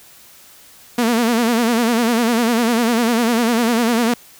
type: tone with vibrato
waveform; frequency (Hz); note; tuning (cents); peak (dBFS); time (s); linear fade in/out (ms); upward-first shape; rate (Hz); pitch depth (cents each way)
sawtooth; 233.1; A#3; 0; -10; 0.98-4.14; 5; sine; 10; 95
effects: white hiss -45 dBFS RMS until 4.39 s